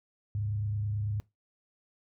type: tone with frequency modulation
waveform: sine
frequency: 103.83 Hz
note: G#2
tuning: in tune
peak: -29 dBFS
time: 0.35-1.2 s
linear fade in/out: 0 ms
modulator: 29.1 Hz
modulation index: 0.37
effects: noise-tail reverb RT60 0.2 s tail -21 dB re dry